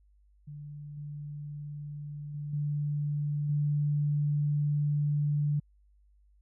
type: tone with level steps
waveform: sine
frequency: 146.83 Hz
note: D3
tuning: in tune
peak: -40 / -37 / -34 / -28 / -25 dBFS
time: 0.47-5.6 s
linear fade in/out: 10 ms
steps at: 0.97 / 2.34 / 2.53 / 3.49 s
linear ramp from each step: 5 ms
effects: added 50 Hz sine -60 dBFS peak until 6.41 s